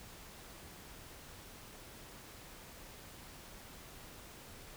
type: silence
effects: pink hiss -53 dBFS RMS until 4.76 s